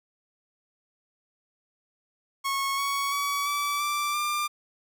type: tone with pitch steps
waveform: sawtooth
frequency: 1097 / 1115.5 / 1134.4 / 1153.5 / 1173 / 1192.8 Hz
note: C#6 / C#6 / C#6 / D6 / D6 / D6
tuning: -18 / +11 / +40 / -31 / -2 / +27 cents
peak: -22 dBFS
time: 2.44-4.48 s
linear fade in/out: 20 ms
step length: 340 ms
effects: none